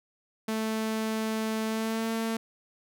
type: tone with pitch glide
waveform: sawtooth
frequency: 220 to 225.3 Hz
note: A3 to A3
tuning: 0 to +41 cents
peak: -24 dBFS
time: 0.48-2.37 s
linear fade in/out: 5 ms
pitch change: +41 cents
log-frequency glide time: 1.66-2.07 s
effects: none